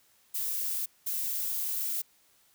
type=noise bursts at uneven times; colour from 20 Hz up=violet; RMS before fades=-32 dBFS; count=2; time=0.34-0.86 / 1.06-2.02 s; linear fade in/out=10 ms; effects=white hiss -65 dBFS RMS until 2.54 s